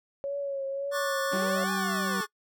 sine tone with vibrato, 554.4 Hz, C#5, in tune, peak -29 dBFS, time 0.24-1.64 s, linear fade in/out 0 ms, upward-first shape triangle, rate 1.8 Hz, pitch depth 42 cents each way
square chord, D major seventh, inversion third, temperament just, 1101.2 / 1174.7 / 1468.3 / 1762 Hz, C#6 / D6 / F#6 / A6, -12 / 0 / -14 / +2 cents, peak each -36 dBFS, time 0.91-2.27 s, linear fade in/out 50 ms
sawtooth linear two-way sweep, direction up then down, 261.6 to 836 to 406.1 Hz, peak -33 dBFS, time 1.31-2.26 s, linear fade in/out 20 ms, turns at 1.72 s
harmonic tone, 192.1 Hz, G3, 35 cents flat, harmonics 1 / 2 / 4, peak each -31 / -37 / -43 dBFS, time 1.33-2.21 s, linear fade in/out 5 ms
effects noise-tail reverb RT60 0.1 s tail -23 dB re dry

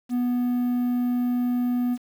triangle tone with quantisation, 245.5 Hz, B3, 10 cents flat, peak -19 dBFS, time 0.09-1.98 s, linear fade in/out 50 ms, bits 8, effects none

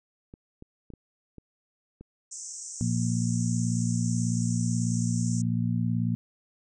clicks, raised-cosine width 3 ms, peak -31 dBFS, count 6, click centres 0.339 / 0.624 / 0.903 / 0.937 / 1.383 / 2.01 s
white band-pass noise, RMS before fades -40 dBFS, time 2.31-5.42 s, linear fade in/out 10 ms, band 5600 to 8300 Hz, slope 96 dB/octave
harmonic tone, 58.27 Hz, A#1, in tune, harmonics 2 / 3 / 4, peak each -27 / -29 / -30 dBFS, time 2.81-6.15 s, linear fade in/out 0 ms
effects none

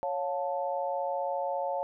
sine chord, Db augmented, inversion none, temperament equal with one note detuned, 554.4 / 709 / 880 Hz, Db5 / F5 / A5, 0 / +26 / 0 cents, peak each -32 / -34 / -34 dBFS, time 0.03-1.83 s, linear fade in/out 0 ms, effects none

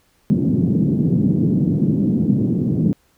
pink band-pass noise, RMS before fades -17 dBFS, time 0.3-2.93 s, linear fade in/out 0 ms, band 140 to 280 Hz, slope 24 dB/octave, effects pink hiss -60 dBFS RMS until 3.17 s

